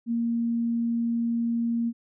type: tone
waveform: sine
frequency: 233.1 Hz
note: A#3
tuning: in tune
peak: -23 dBFS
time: 0.06-1.93 s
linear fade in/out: 50 ms
effects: none